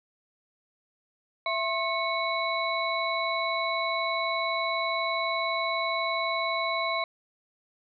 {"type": "tone cluster", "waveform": "sine", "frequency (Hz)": [665, 1071, 2214, 3946], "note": ["E5", "C6", "C#7", "B7"], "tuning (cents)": [15, 40, -3, -2], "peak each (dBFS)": [-31, -30, -31, -35], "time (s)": [1.46, 7.04], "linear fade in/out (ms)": 2, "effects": []}